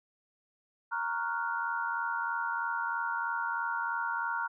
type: chord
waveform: sine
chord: Gb major seventh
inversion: first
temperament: equal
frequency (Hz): 932.3 / 1108.7 / 1396.9 / 1480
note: Bb5 / Db6 / F6 / Gb6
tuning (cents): 0 / 0 / 0 / 0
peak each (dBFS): -34 / -40 / -34 / -38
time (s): 0.91-4.48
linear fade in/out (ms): 20
effects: none